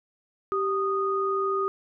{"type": "tone pair together", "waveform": "sine", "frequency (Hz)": [390, 1236.8], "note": ["G4", "D#6"], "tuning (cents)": [-9, -11], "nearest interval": "octave + minor sixth", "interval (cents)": 1998, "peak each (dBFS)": -26, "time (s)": [0.52, 1.68], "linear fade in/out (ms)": 0, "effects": []}